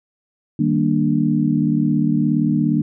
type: chord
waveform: sine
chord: Eb major seventh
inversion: none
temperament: equal with one note detuned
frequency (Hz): 155.56 / 196 / 233.1 / 295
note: Eb3 / G3 / Bb3 / D4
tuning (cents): 0 / 0 / 0 / +8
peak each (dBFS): -20 / -22 / -19 / -20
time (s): 0.59-2.82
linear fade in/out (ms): 5
effects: none